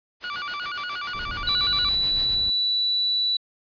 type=noise with tremolo; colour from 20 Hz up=white; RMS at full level=-34 dBFS; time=0.2-2.37 s; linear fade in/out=50 ms; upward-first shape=triangle; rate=7.1 Hz; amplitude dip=80%
type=tone with vibrato; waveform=sawtooth; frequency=1300 Hz; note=E6; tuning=24 cents flat; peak=-25 dBFS; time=0.24-1.89 s; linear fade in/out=0 ms; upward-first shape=square; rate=8.4 Hz; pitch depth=190 cents each way
type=noise; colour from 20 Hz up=brown; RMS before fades=-37 dBFS; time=1.14-2.5 s; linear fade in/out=2 ms
type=tone; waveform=sine; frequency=3951 Hz; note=B7; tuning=in tune; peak=-20 dBFS; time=1.47-3.37 s; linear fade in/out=5 ms
effects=resampled to 11025 Hz